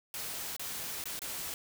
white noise with dropouts, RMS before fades -39 dBFS, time 0.14-1.54 s, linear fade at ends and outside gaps 1 ms, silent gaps 0.565-0.595 / 1.04-1.056 / 1.192-1.218 s, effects none

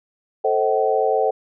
sine chord, A diminished seventh, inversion none, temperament just, 440 / 528 / 633.6 / 760.3 Hz, A4 / C5 / Eb5 / Gb5, 0 / +16 / +31 / +47 cents, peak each -20 / -22 / -24 / -21 dBFS, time 0.44-1.31 s, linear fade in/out 10 ms, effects none

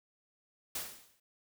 white noise with exponential decay, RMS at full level -35 dBFS, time 0.75-1.2 s, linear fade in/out 5 ms, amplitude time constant 97 ms, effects none

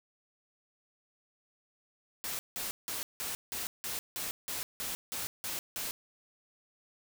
white noise bursts, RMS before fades -37 dBFS, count 12, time 2.24-5.91 s, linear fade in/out 0 ms, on 150 ms, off 170 ms, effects none

